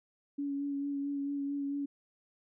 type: tone with vibrato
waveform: sine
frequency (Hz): 281.9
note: C#4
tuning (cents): +29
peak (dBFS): -32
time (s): 0.38-1.86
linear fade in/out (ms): 10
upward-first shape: sine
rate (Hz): 4.5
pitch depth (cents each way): 18
effects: none